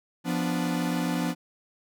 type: chord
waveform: 45% pulse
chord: B diminished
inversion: second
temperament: equal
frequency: 174.61 / 246.9 / 293.7 Hz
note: F3 / B3 / D4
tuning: 0 / 0 / 0 cents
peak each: -29 / -30 / -31 dBFS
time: 0.24-1.35 s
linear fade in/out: 50 ms
effects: none